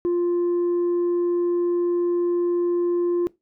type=tone; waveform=sine; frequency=349.2 Hz; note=F4; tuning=in tune; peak=-16 dBFS; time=0.05-3.27 s; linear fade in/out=0 ms; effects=noise-tail reverb RT60 0.2 s tail -22 dB re dry + tanh soft clip ceiling -18 dBFS

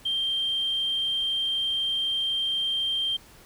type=tone; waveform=sine; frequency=3166 Hz; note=G7; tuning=17 cents sharp; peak=-23 dBFS; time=0.05-3.17 s; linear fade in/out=10 ms; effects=tanh soft clip ceiling -19 dBFS + pink hiss -52 dBFS RMS until 3.45 s

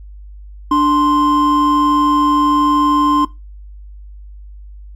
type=tone pair together; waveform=triangle; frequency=294.5 / 1046.5 Hz; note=D4 / C6; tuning=+5 / 0 cents; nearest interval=octave + minor seventh; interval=2195 cents; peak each=-11 dBFS; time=0.71-3.25 s; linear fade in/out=5 ms; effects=noise-tail reverb RT60 0.2 s tail -18 dB re dry + added 50 Hz sine -32 dBFS peak until 4.95 s

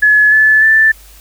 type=tone with pitch steps; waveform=sine; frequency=1704 / 1733.8 / 1764.1 Hz; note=G#6 / A6 / A6; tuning=+44 / -26 / +4 cents; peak=-5 dBFS; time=0.02-0.92 s; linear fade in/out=10 ms; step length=300 ms; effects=added 50 Hz sine -39 dBFS peak until 1.2 s + white hiss -42 dBFS RMS until 1.2 s

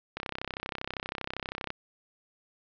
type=click train; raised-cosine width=0.3 ms; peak=-17 dBFS; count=51; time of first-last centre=0.17-1.704 s; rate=32.6 Hz; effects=low-pass 5000 Hz 12 dB/octave

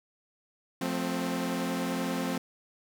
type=chord; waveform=sawtooth; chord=F major; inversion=none; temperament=equal with one note detuned; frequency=177.87 / 220 / 261.6 Hz; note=F3 / A3 / C4; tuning=+32 / 0 / 0 cents; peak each=-30 / -32 / -28 dBFS; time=0.81-2.38 s; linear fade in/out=5 ms; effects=none

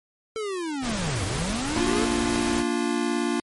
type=linear two-way sweep; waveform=square; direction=down then up; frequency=450 to 87 to 450 Hz; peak=-28 dBFS; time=0.36-2.05 s; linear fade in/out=0 ms; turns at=1.24 s
type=noise; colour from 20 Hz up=pink; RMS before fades=-30 dBFS; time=0.81-2.64 s; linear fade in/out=50 ms
type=chord; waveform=square; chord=Bb major; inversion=none; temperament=just; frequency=233.1 / 291.4 / 349.6 Hz; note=Bb3 / D4 / F4; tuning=0 / -13 / +2 cents; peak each=-28 dBFS; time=1.76-3.4 s; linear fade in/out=2 ms
effects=MP3 48 kbps

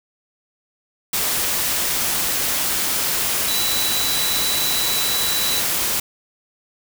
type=tone in noise; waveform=sine; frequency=3951 Hz; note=B7; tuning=in tune; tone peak=-23 dBFS; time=3.48-5.6 s; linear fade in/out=5 ms; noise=white; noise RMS=-21 dBFS; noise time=1.13-6 s; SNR=-5 dB; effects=none

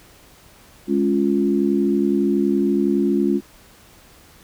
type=chord; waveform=sine; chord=Db major; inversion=second; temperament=equal; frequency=207.7 / 277.2 / 349.2 Hz; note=Ab3 / Db4 / F4; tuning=0 / 0 / 0 cents; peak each=-20 dBFS; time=0.87-3.41 s; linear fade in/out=50 ms; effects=pink hiss -49 dBFS RMS until 4.43 s

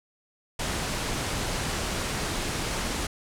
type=low-pass noise; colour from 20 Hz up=pink; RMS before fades=-30 dBFS; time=0.59-3.07 s; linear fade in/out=5 ms; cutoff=10000 Hz; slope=24 dB/octave; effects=none

